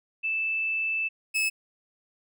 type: tone pair in turn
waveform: sine / 40% pulse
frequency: 2637 / 2596 Hz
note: E7 / E7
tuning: 0 / -27 cents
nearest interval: unison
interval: 27 cents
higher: first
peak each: -25 / -22 dBFS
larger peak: second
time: 0.23-1.09 / 1.34-1.5 s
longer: first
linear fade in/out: 20 ms
effects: none